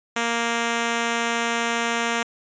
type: tone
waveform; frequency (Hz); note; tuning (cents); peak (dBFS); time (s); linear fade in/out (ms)
5% pulse; 233.1; A#3; 0; -10; 0.16-2.23; 5
effects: resampled to 16000 Hz